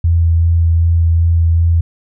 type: tone with vibrato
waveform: sine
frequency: 83.5 Hz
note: E2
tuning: 23 cents sharp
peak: -8 dBFS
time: 0.04-1.81 s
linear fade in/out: 5 ms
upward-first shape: sine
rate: 2.6 Hz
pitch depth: 13 cents each way
effects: none